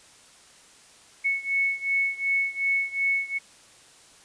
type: beating tone pair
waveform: sine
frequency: 2205 / 2207.7 Hz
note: C#7 / C#7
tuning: -10 / -8 cents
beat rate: 2.7 Hz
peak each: -25 / -27 dBFS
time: 1.24-3.39 s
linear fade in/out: 20 ms
effects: white hiss -53 dBFS RMS until 4.24 s + resampled to 22050 Hz